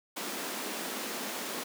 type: high-pass noise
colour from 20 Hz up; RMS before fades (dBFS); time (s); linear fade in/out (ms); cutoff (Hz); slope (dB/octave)
pink; -37; 0.16-1.64; 10; 200; 48
effects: none